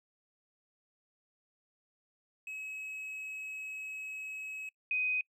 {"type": "tone pair in turn", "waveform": ["triangle", "sine"], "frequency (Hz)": [2563, 2507], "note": ["E7", "D#7"], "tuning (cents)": [-49, 12], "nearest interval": "unison", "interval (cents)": 39, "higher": "first", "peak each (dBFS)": [-38, -29], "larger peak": "second", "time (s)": [[2.47, 4.69], [4.91, 5.21]], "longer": "first", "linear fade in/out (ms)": 2, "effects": ["noise-tail reverb RT60 0.1 s tail -26 dB re dry"]}